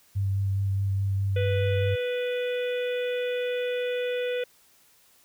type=tone with vibrato; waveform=sine; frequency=98 Hz; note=G2; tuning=in tune; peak=-23 dBFS; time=0.15-1.96 s; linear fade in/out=20 ms; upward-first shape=sine; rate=4.8 Hz; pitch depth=14 cents each way
type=harmonic tone; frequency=493.9 Hz; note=B4; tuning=in tune; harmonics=1 / 3 / 4 / 5 / 6 / 7; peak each=-26 / -39 / -42 / -39 / -45 / -42 dBFS; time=1.36-4.44 s; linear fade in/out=5 ms
effects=white hiss -60 dBFS RMS until 5.24 s